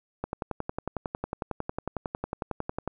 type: click train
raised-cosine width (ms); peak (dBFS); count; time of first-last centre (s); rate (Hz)
1; -16; 30; 0.24-2.876; 11
effects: none